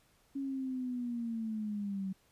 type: linear sweep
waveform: sine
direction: down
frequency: 277.2 to 188.5 Hz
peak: -34 dBFS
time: 0.35-2.13 s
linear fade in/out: 10 ms
effects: pink hiss -69 dBFS RMS until 2.31 s + resampled to 32000 Hz